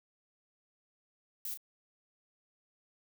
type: noise with echo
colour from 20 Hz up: violet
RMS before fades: -39 dBFS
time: 1.45-1.54 s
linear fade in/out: 2 ms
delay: 34 ms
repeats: 1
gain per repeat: -7 dB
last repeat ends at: 1.574 s
effects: none